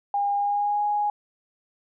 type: tone with pitch glide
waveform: sine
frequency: 809 to 829.3 Hz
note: G#5 to G#5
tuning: -46 to -3 cents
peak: -21 dBFS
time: 0.14-1.1 s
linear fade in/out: 2 ms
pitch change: +43 cents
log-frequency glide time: 0.34-0.83 s
effects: none